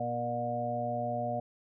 harmonic tone with a mistuned harmonic, 120 Hz, B2, 49 cents flat, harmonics 1 / 2 / 4 / 5 / 6, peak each -39 / -39 / -43 / -35 / -34 dBFS, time 0-1.4 s, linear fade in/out 5 ms, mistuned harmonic 4, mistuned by -22 cents, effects none

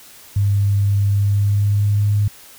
sine tone with pitch glide, 100.5 to 103.09 Hz, G2 to G#2, +44 to -12 cents, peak -13 dBFS, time 0.36-2.28 s, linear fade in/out 5 ms, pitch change +44 cents, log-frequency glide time 1.09-2.02 s, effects white hiss -43 dBFS RMS until 2.58 s

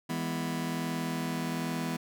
sawtooth chord, E major, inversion none, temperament just, 164.81 / 206 / 247.2 Hz, E3 / G#3 / B3, 0 / -14 / +2 cents, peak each -30 / -35 / -30 dBFS, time 0.09-1.97 s, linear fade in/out 10 ms, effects none

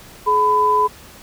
sine tone pair together, 423.8 / 1002.5 Hz, G#4 / B5, +35 / +26 cents, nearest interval octave + minor third, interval 1491 cents, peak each -20 / -13 dBFS, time 0.26-0.88 s, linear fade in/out 20 ms, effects pink hiss -42 dBFS RMS until 1.22 s

